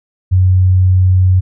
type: tone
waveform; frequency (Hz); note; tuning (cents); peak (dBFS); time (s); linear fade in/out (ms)
sine; 92.5; F#2; 0; -6; 0.31-1.41; 20
effects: none